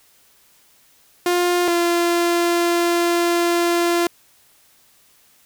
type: tone pair in turn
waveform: sawtooth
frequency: 352.9 / 344.2 Hz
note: F4 / F4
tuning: +18 / -25 cents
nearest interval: unison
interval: 43 cents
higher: first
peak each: -12 dBFS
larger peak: neither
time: 1.26-1.68 / 1.68-4.07 s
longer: second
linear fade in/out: 2 ms
effects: white hiss -55 dBFS RMS until 5.45 s